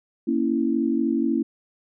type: chord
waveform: sine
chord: A# diminished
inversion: none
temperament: equal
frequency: 233.1 / 277.2 / 329.6 Hz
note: A#3 / C#4 / E4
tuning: 0 / 0 / 0 cents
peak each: -24 dBFS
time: 0.27-1.43 s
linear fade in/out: 10 ms
effects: none